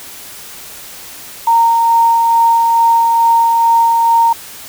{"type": "tone with tremolo", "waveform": "sine", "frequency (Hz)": 923, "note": "A#5", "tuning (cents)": -17, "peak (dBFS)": -6, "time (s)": [1.47, 4.33], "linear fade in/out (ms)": 5, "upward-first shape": "sine", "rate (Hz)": 2.3, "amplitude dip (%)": 25, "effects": ["white hiss -32 dBFS RMS until 4.68 s"]}